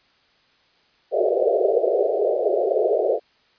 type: band-pass noise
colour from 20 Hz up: pink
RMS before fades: -20 dBFS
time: 1.11-3.2 s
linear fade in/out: 50 ms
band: 370 to 690 Hz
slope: 96 dB/octave
effects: white hiss -60 dBFS RMS until 3.58 s + resampled to 11025 Hz

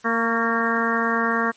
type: harmonic tone with a mistuned harmonic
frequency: 230.2 Hz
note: A#3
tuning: 22 cents flat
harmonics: 1 / 2 / 3 / 4 / 5 / 6 / 7 / 8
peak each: -25 / -27 / -30 / -31 / -25 / -28 / -27 / -27 dBFS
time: 0.04-1.52 s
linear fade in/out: 20 ms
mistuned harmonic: 5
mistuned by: -32 cents
effects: white hiss -54 dBFS RMS until 1.56 s + MP3 32 kbps

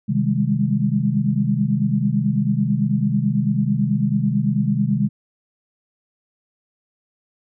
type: chord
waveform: sine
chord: Ab major seventh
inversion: first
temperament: equal with one note detuned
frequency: 130.81 / 155.56 / 198.62 / 207.7 Hz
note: C3 / Eb3 / G3 / Ab3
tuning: 0 / 0 / +23 / 0 cents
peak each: -22 / -23 / -22 / -21 dBFS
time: 0.08-5.09 s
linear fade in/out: 20 ms
effects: none

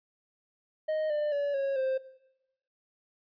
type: tone with pitch steps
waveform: triangle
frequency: 622.3 / 596.6 / 572 / 548.4 / 525.7 Hz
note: D#5 / D5 / D5 / C#5 / C5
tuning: 0 / +27 / -46 / -19 / +8 cents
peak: -25 dBFS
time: 0.88-1.98 s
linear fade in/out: 10 ms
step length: 220 ms
effects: noise-tail reverb RT60 0.9 s tail -18 dB re dry + resampled to 11025 Hz

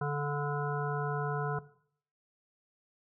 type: harmonic tone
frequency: 145.1 Hz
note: D3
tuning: 21 cents flat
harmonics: 1 / 3 / 5 / 7 / 9 / 10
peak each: -32 / -37 / -39 / -40 / -42 / -42 dBFS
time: 0.01-1.59 s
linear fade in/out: 5 ms
effects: noise-tail reverb RT60 0.6 s tail -17 dB re dry

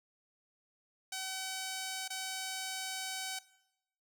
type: tone with dropouts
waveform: 5% pulse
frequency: 760 Hz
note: F#5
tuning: 46 cents sharp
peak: -26 dBFS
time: 1.12-3.39 s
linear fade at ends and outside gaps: 5 ms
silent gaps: 2.079-2.102 s
effects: noise-tail reverb RT60 0.8 s tail -18 dB re dry

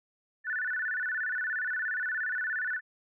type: tone with vibrato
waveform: sine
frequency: 1619 Hz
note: G#6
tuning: 45 cents flat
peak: -29 dBFS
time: 0.44-2.81 s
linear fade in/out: 50 ms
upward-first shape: square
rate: 17 Hz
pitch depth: 150 cents each way
effects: none

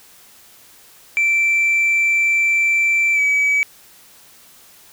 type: tone with pitch glide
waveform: sine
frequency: 2339 to 2283 Hz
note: D7 to D7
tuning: -8 to -50 cents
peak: -11 dBFS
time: 1.17-3.63 s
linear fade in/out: 0 ms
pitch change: -42 cents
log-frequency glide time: 3.14-3.2 s
effects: tanh soft clip ceiling -12 dBFS + white hiss -47 dBFS RMS until 4.92 s

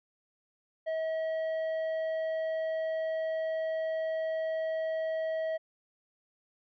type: tone with tanh clipping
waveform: sine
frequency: 641 Hz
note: E5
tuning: 49 cents flat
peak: -31 dBFS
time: 0.86-5.58 s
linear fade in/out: 20 ms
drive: 7 dB
effects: none

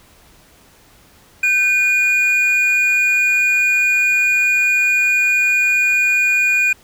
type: tone pair together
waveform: triangle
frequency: 1540.3 / 2445 Hz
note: G6 / D#7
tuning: -31 / -31 cents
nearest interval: minor sixth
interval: 800 cents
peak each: -21 / -11 dBFS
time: 1.43-6.73 s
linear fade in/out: 5 ms
effects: pink hiss -49 dBFS RMS until 6.83 s

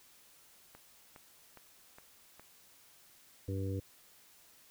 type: click train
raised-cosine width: 0.5 ms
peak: -37 dBFS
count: 5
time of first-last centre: 0.75-2.396 s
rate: 2.43 Hz
type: harmonic tone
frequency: 96.8 Hz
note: G2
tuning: 21 cents flat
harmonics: 1 / 2 / 3 / 4 / 5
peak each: -35 / -47 / -42 / -46 / -44 dBFS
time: 3.48-3.8 s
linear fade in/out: 5 ms
effects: white hiss -62 dBFS RMS until 4.7 s

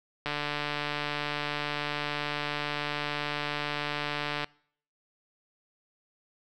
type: click train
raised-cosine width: 0.3 ms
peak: -15 dBFS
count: 616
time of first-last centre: 0.26-4.444 s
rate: 147 Hz
effects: noise-tail reverb RT60 0.6 s tail -25 dB re dry

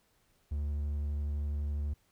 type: tone with vibrato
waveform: triangle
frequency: 73 Hz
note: D2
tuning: 10 cents flat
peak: -29 dBFS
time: 0.51-1.94 s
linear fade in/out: 10 ms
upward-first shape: sine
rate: 12 Hz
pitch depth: 11 cents each way
effects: pink hiss -71 dBFS RMS until 2.11 s

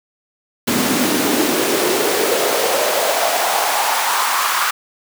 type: noise with high-pass filter sweep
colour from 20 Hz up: pink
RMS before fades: -17 dBFS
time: 0.67-4.71 s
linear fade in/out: 10 ms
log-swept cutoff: 220 to 1200 Hz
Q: 3.2
effects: none

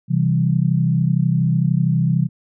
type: chord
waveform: sine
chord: C major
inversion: none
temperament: equal with one note detuned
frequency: 131.8 / 164.81 / 196 Hz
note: C3 / E3 / G3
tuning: +13 / 0 / 0 cents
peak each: -18 / -17 / -23 dBFS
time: 0.08-2.29 s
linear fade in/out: 50 ms
effects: none

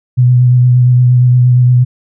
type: tone with vibrato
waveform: sine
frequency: 124.4 Hz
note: B2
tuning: 13 cents sharp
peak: -4 dBFS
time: 0.17-1.85 s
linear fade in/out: 20 ms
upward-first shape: triangle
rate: 8.6 Hz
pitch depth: 25 cents each way
effects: none

